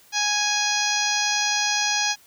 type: harmonic tone with a mistuned harmonic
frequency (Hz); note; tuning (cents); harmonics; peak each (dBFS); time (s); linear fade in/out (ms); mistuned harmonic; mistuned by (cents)
830.6; G#5; 0; 1 / 2 / 3 / 4 / 5 / 6 / 7 / 8; -28 / -28 / -28 / -30 / -30 / -28 / -28 / -30; 0.12-2.16; 50; 8; -38
effects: white hiss -54 dBFS RMS until 2.26 s